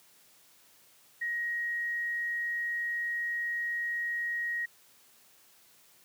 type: tone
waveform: sine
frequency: 1888 Hz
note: A#6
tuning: 22 cents sharp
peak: -30 dBFS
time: 1.21-4.66 s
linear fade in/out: 10 ms
effects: white hiss -61 dBFS RMS until 6.04 s + high-pass 100 Hz 12 dB/octave